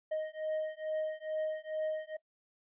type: beating tone pair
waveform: triangle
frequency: 622.3 / 624.6 Hz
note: D#5 / D#5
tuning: 0 / +7 cents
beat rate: 2.3 Hz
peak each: -35 / -35 dBFS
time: 0.11-2.17 s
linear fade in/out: 10 ms
effects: noise-tail reverb RT60 0.1 s tail -19 dB re dry + resampled to 8000 Hz